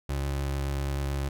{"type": "tone with vibrato", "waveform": "30% pulse", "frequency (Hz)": 69.3, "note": "C#2", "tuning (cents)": 0, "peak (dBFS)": -25, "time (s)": [0.09, 1.29], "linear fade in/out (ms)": 5, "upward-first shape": "square", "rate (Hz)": 6.9, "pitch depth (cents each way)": 10, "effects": []}